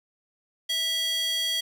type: tone with high-pass filter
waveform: square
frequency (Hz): 656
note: E5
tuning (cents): -9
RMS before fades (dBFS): -27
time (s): 0.69-1.61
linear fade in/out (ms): 10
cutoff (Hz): 3100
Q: 3.6
effects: none